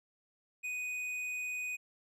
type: tone with tanh clipping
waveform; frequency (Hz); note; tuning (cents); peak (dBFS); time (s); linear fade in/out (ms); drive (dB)
sine; 2489; D#7; 0; -37; 0.63-1.77; 20; 9
effects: none